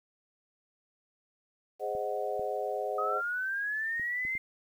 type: chord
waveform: sine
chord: Ab dominant seventh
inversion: none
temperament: equal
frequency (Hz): 415.3 / 523.3 / 622.3 / 740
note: Ab4 / C5 / Eb5 / Gb5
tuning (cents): 0 / 0 / 0 / 0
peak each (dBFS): -36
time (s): 1.79-3.22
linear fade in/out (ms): 50
type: clicks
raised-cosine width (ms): 3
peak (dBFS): -35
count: 5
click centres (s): 1.951 / 2.395 / 3.997 / 4.251 / 4.353
type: linear sweep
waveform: sine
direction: up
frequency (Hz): 1247 to 2106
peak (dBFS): -30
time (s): 2.98-4.38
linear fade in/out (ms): 5
effects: 10-bit